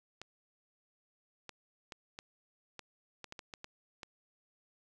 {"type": "clicks", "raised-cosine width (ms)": 0.2, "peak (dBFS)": -27, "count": 11, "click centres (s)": [0.216, 1.493, 1.922, 2.189, 2.793, 3.243, 3.324, 3.392, 3.538, 3.644, 4.032], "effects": []}